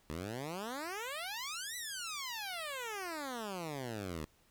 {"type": "exponential two-way sweep", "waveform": "10% pulse", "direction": "up then down", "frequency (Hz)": [73.42, 2006, 73.42], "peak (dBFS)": -31, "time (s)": [0.1, 4.25], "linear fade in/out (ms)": 0, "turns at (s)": 1.76, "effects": ["pink hiss -69 dBFS RMS until 4.5 s"]}